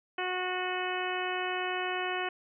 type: harmonic tone with a mistuned harmonic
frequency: 365.7 Hz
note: F#4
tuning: 20 cents flat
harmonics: 1 / 2 / 3 / 4 / 5 / 6 / 7 / 8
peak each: -36 / -36 / -39 / -39 / -39 / -43 / -39 / -41 dBFS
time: 0.18-2.29 s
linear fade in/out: 5 ms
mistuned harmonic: 8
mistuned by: +34 cents
effects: none